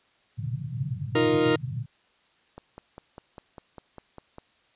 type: band-pass noise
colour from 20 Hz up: pink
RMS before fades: -32 dBFS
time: 0.37-1.86 s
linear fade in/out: 20 ms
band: 110 to 150 Hz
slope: 48 dB/octave
type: chord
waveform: 40% pulse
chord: Eb suspended second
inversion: none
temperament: equal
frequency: 311.1 / 349.2 / 466.2 Hz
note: Eb4 / F4 / Bb4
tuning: 0 / 0 / 0 cents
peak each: -23 / -26 / -22 dBFS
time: 1.15-1.56 s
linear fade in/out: 5 ms
type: click train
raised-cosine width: 1 ms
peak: -27 dBFS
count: 10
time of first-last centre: 2.58-4.384 s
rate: 4.99 Hz
effects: white hiss -64 dBFS RMS until 4.75 s + resampled to 8000 Hz